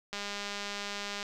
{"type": "click train", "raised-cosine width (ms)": 0.2, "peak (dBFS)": -20, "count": 224, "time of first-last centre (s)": [0.13, 1.229], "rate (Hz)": 203, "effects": []}